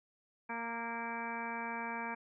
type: harmonic tone with a mistuned harmonic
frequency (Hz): 231.8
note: A#3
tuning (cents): -10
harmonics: 1 / 2 / 3 / 4 / 5 / 6 / 7 / 8 / 9 / 10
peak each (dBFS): -45 / -49 / -48 / -41 / -49 / -51 / -45 / -54 / -55 / -45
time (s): 0.49-2.15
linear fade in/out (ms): 10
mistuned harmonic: 5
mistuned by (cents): +17
effects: none